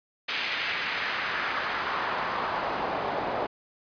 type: noise with band-pass filter sweep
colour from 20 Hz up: pink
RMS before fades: -30 dBFS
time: 0.28-3.47 s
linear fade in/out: 10 ms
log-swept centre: 2600 to 640 Hz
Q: 1.5
effects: resampled to 11025 Hz